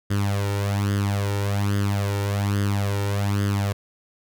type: tone with flanger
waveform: sawtooth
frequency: 100.7 Hz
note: G2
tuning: 47 cents sharp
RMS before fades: -23 dBFS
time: 0.1-3.73 s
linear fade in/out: 10 ms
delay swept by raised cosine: 0.61 to 2.21 ms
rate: 1.2 Hz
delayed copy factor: +0.7
effects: none